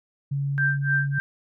sine tone, 140 Hz, C#3, 18 cents sharp, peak -23 dBFS, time 0.31-1.19 s, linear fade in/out 10 ms
sine tone with tremolo, 1573 Hz, G6, 6 cents sharp, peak -19 dBFS, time 0.58-1.2 s, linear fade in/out 0 ms, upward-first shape sine, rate 3.4 Hz, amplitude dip 100%
effects none

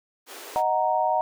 pink high-pass noise, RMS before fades -41 dBFS, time 0.26-0.63 s, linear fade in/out 50 ms, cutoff 310 Hz, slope 48 dB/octave
sine chord, D# minor, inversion none, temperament equal, 622.3 / 740 / 932.3 Hz, D#5 / F#5 / A#5, 0 / 0 / 0 cents, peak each -26 / -24 / -24 dBFS, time 0.56-1.21 s, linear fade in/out 0 ms
effects none

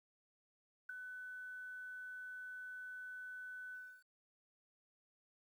sine tone with ADSR envelope, 1500 Hz, F#6, 23 cents sharp, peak -39 dBFS, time 0.89-4.04 s, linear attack 7 ms, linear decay 5 ms, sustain -7 dB, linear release 300 ms, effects 12-bit

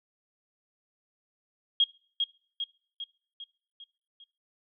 sine tone with echo, 3265 Hz, G#7, 30 cents flat, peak -19 dBFS, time 1.8-1.84 s, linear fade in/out 2 ms, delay 400 ms, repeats 6, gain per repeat -5 dB, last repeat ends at 4.24 s, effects noise-tail reverb RT60 0.5 s tail -24 dB re dry

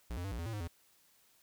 square tone with pitch steps, 59.1 / 88.2 / 98 / 58.4 / 84.1 / 113.1 / 104.3 / 84.5 Hz, A#1 / F2 / G2 / A#1 / E2 / A2 / G#2 / E2, +24 / +18 / 0 / +4 / +35 / +48 / +8 / +43 cents, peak -38 dBFS, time 0.1-0.676 s, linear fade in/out 5 ms, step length 72 ms, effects white hiss -68 dBFS RMS until 1.42 s

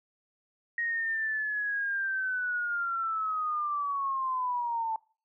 sine linear sweep, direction down, 1881 to 880 Hz, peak -28 dBFS, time 0.78-4.96 s, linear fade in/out 2 ms, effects noise-tail reverb RT60 0.4 s tail -23 dB re dry

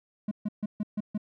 triangle tone bursts, 210 Hz, G#3, 19 cents sharp, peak -25 dBFS, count 6, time 0.28-1.178 s, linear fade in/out 5 ms, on 33 ms, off 140 ms, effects none

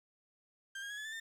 35% pulse tone with pitch steps, 1586 / 1627.8 / 1670.6 / 1714.6 / 1759.8 / 1806.1 Hz, G6 / G#6 / G#6 / A6 / A6 / A6, +20 / -35 / +10 / -45 / 0 / +45 cents, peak -39 dBFS, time 0.75-1.2 s, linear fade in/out 5 ms, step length 75 ms, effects low-pass 9000 Hz 12 dB/octave + 11-bit

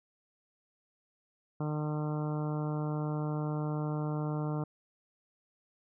harmonic tone, 151.2 Hz, D#3, 49 cents flat, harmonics 1 / 2 / 3 / 4 / 5 / 6 / 7 / 8 / 9, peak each -32 / -38 / -42 / -44 / -46 / -48 / -49 / -50 / -51 dBFS, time 1.6-4.64 s, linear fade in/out 5 ms, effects none

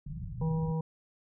white low-pass noise, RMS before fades -39 dBFS, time 0.06-0.72 s, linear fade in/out 5 ms, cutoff 180 Hz, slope 96 dB/octave
harmonic tone, 160.5 Hz, E3, 46 cents flat, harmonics 1 / 3 / 5 / 6, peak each -29 / -39 / -48 / -44 dBFS, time 0.41-0.81 s, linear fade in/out 5 ms
effects none

